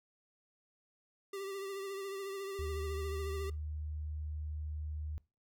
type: tone with vibrato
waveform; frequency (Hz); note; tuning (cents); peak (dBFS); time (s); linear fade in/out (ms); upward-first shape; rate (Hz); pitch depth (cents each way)
square; 392; G4; 0; -40; 1.33-3.5; 5; triangle; 14; 43
type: tone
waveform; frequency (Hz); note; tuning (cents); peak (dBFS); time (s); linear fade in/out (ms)
sine; 76.1; D#2; -38; -37; 2.59-5.18; 0
effects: noise-tail reverb RT60 0.3 s tail -23 dB re dry